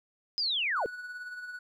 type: linear sweep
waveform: sine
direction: down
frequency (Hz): 5100 to 387.4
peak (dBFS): -27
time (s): 0.38-0.86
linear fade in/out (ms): 0
type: tone with tremolo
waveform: triangle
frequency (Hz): 1474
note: F#6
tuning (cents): -7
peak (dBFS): -35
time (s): 0.76-1.59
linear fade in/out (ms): 5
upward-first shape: sine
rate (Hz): 18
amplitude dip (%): 45
effects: none